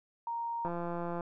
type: tone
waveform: sine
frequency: 932.3 Hz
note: A#5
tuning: in tune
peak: -33 dBFS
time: 0.27-0.68 s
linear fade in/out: 2 ms
type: click train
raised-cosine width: 1 ms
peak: -24 dBFS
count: 97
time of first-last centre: 0.65-1.208 s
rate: 172 Hz
effects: none